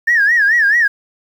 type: tone with vibrato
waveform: sine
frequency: 1760 Hz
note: A6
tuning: in tune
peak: -8 dBFS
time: 0.07-0.88 s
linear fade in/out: 10 ms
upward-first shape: sine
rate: 4.6 Hz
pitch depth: 160 cents each way
effects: tanh soft clip ceiling -5 dBFS + 7-bit